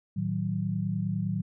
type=tone cluster; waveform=sine; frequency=111.6 / 156.6 / 186.4 Hz; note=A2 / D#3 / F#3; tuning=+25 / +11 / +13 cents; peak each=-32 / -32 / -30 dBFS; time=0.16-1.42 s; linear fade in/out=10 ms; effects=none